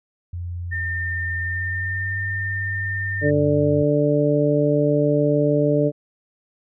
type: tone with pitch glide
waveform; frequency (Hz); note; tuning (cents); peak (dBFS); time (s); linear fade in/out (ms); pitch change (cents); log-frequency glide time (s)
sine; 87.31 to 97.44; F2 to G2; 0 to -10; -26; 0.33-3.83; 5; +190; 1.39-2.2
type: tone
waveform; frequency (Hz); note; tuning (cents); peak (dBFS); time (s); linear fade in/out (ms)
sine; 1809; A6; +48; -24; 0.71-3.31; 20
type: harmonic tone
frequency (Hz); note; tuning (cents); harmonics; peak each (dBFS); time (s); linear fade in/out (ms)
146.83; D3; 0; 1 / 2 / 3 / 4; -21 / -21 / -21 / -21; 3.21-5.92; 50
effects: none